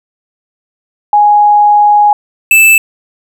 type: tone pair in turn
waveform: sine / square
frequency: 830.6 / 2637 Hz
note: G#5 / E7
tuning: 0 / 0 cents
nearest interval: octave + minor sixth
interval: 2000 cents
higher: second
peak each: -3 dBFS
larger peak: neither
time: 1.13-2.13 / 2.51-2.78 s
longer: first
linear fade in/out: 2 ms
effects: none